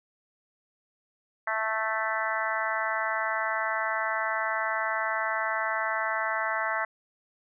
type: harmonic tone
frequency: 220 Hz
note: A3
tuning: in tune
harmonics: 3 / 4 / 5 / 6 / 7 / 8 / 9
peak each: -34 / -34 / -34 / -34 / -34 / -34 / -34 dBFS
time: 1.47-6.85 s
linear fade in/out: 5 ms
effects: none